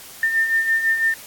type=beating tone pair; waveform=sine; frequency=1799 / 1805 Hz; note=A6 / A6; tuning=+38 / +44 cents; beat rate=6 Hz; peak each=-25 / -17 dBFS; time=0.23-1.14 s; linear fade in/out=2 ms; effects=white hiss -40 dBFS RMS until 1.26 s + AAC 64 kbps